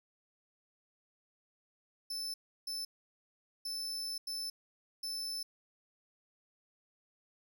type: tone bursts at uneven times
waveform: 40% pulse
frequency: 5274 Hz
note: E8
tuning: in tune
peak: -36 dBFS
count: 5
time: 2.1-2.34 / 2.67-2.85 / 3.65-4.18 / 4.27-4.5 / 5.03-5.43 s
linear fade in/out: 5 ms
effects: none